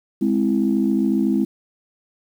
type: chord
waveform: sine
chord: Ab augmented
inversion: none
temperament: equal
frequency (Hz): 207.7 / 261.6 / 329.6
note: Ab3 / C4 / E4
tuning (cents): 0 / 0 / 0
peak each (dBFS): -19 / -20 / -21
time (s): 0.21-1.45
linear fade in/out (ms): 10
effects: tanh soft clip ceiling -7 dBFS + 8-bit